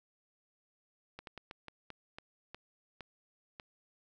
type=slowing click train; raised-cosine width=0.3 ms; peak=-29 dBFS; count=10; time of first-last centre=1.19-3.598 s; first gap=82 ms; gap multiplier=1.28; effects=none